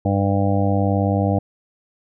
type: harmonic tone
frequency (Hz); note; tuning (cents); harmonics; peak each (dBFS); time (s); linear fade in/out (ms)
99.1; G2; +19; 1 / 2 / 3 / 5 / 6 / 7 / 8; -19 / -22 / -24 / -26 / -27 / -27 / -28; 0.05-1.39; 5
effects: none